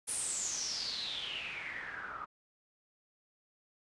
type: noise with low-pass filter sweep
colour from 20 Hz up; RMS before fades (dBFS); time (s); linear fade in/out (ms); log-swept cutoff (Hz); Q
white; -39; 0.07-2.26; 20; 10000 to 1200; 8.9
effects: resampled to 24000 Hz